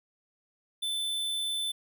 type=tone; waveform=square; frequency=3523 Hz; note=A7; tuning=1 cent sharp; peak=-30 dBFS; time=0.82-1.72 s; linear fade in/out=10 ms; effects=none